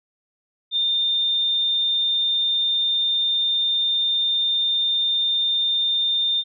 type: tone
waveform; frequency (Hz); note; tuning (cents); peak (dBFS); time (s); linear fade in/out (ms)
sine; 3615; A7; +46; -18; 0.71-6.44; 50
effects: none